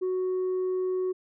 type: tone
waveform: sine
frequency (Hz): 370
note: F#4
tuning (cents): 0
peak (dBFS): -23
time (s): 0.01-1.13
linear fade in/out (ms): 20
effects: tanh soft clip ceiling -24 dBFS